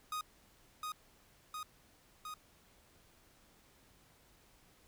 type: tone with echo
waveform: 45% pulse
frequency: 1244.5 Hz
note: D#6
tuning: in tune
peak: -37 dBFS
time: 0.12-0.21 s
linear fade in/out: 2 ms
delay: 710 ms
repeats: 3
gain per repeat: -2 dB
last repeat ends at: 2.34 s
effects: pink hiss -66 dBFS RMS until 4.87 s